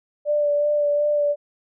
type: tone with vibrato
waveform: sine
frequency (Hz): 587.3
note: D5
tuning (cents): 0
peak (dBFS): -17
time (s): 0.25-1.36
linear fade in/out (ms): 50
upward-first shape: sine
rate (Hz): 2.7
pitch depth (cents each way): 18
effects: none